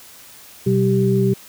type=tone cluster; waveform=sine; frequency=125.2 / 192.1 / 390.7 Hz; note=B2 / G3 / G4; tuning=+24 / -35 / -6 cents; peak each=-18 dBFS; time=0.66-1.34 s; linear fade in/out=10 ms; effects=white hiss -43 dBFS RMS until 1.48 s